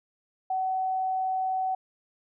sine tone, 754 Hz, F#5, 32 cents sharp, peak -25 dBFS, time 0.5-1.75 s, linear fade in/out 5 ms, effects none

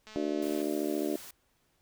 click train, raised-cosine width 0.2 ms, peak -32 dBFS, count 119, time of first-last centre 0.07-0.616 s, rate 216 Hz
harmonic tone, 74.4 Hz, D2, 23 cents sharp, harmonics 3 / 4 / 5 / 6 / 7 / 8 / 9, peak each -40 / -32 / -34 / -40 / -49 / -38 / -43 dBFS, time 0.16-1.16 s, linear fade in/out 0 ms
white noise, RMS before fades -47 dBFS, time 0.42-1.31 s, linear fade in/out 5 ms
effects pink hiss -72 dBFS RMS until 1.81 s

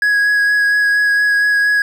triangle tone with vibrato, 1664 Hz, G#6, 3 cents sharp, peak -9 dBFS, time 0.02-1.82 s, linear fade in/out 2 ms, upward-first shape sine, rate 4.3 Hz, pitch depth 12 cents each way, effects none

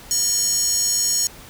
square tone with high-pass filter, 609 Hz, D#5, 37 cents flat, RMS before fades -20 dBFS, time 0.11-1.27 s, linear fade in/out 0 ms, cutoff 6400 Hz, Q 6.2, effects pink hiss -42 dBFS RMS until 1.49 s

